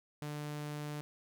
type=tone; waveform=sawtooth; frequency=148.5 Hz; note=D3; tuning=20 cents sharp; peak=-35 dBFS; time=0.22-1.01 s; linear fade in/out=0 ms; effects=none